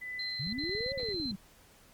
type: tone with tremolo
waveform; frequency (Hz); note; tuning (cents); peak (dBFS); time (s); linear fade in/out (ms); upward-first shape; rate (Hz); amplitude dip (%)
sine; 2000; B6; +21; -36; 0.01-1.13; 10; triangle; 1.7; 65
type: tone bursts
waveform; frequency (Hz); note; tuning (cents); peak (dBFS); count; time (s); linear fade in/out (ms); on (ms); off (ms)
sine; 4101; C8; -36; -35; 3; 0.19-1.316; 5; 340; 53
type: linear two-way sweep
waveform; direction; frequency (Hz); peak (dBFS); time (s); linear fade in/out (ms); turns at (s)
sine; up then down; 115.9 to 562 to 174.2; -35; 0.39-1.36; 10; 0.94
type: click train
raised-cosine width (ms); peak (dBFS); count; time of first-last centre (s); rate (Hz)
5; -33; 16; 0.47-1.313; 17.8
effects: pink hiss -60 dBFS RMS until 1.93 s + Opus 32 kbps